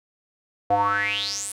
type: tone with band-pass filter sweep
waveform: square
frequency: 101 Hz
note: G#2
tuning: 48 cents flat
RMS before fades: -24 dBFS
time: 0.7-1.52 s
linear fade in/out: 5 ms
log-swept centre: 640 to 10000 Hz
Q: 9
effects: none